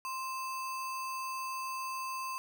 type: tone with sample-and-hold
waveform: sine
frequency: 1046.5 Hz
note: C6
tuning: in tune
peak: -35 dBFS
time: 0.05-2.38 s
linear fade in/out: 0 ms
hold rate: 3675 Hz
effects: none